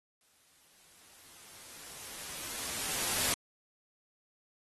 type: noise with exponential growth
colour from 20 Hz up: white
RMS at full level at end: -29 dBFS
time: 0.21-3.34 s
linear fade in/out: 1 ms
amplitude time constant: 680 ms
effects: AAC 32 kbps